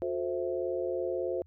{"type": "chord", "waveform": "sine", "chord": "F# half-diminished seventh", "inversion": "none", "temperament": "equal with one note detuned", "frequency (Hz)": [361.5, 440, 523.3, 659.3], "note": ["F#4", "A4", "C5", "E5"], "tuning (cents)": [-40, 0, 0, 0], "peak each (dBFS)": [-33, -39, -33, -39], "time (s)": [0.02, 1.42], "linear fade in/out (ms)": 0, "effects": ["added 83 Hz sine -55 dBFS peak until 1.46 s"]}